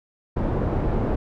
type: low-pass noise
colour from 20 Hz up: pink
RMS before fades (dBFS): -23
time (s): 0.36-1.16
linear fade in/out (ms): 10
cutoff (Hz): 650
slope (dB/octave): 12
effects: none